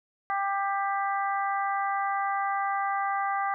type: harmonic tone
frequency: 395.6 Hz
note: G4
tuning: 16 cents sharp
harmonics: 2 / 3 / 4 / 5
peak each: -28 / -30 / -36 / -37 dBFS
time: 0.3-3.54 s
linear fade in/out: 0 ms
effects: none